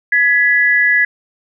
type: tone pair together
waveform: sine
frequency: 1679.7 / 1975.5 Hz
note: G#6 / B6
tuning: +19 / 0 cents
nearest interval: minor third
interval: 281 cents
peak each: -12 dBFS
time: 0.12-1.05 s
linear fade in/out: 5 ms
effects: none